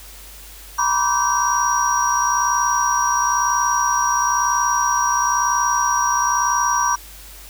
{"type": "tone cluster", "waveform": "sine", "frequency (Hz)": [962, 1023, 1159, 1542, 5730], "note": ["B5", "C6", "D6", "G6", "F8"], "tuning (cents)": [-46, -39, -23, -29, 44], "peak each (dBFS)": [-20, -23, -21, -26, -23], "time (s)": [0.78, 6.96], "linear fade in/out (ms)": 10, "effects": ["added 50 Hz sine -41 dBFS peak until 7.49 s", "white hiss -41 dBFS RMS until 7.49 s"]}